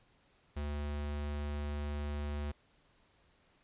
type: tone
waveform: square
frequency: 73.2 Hz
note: D2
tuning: 5 cents flat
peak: -36 dBFS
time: 0.56-2.52 s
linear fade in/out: 10 ms
effects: pink hiss -69 dBFS RMS until 3.63 s + resampled to 8000 Hz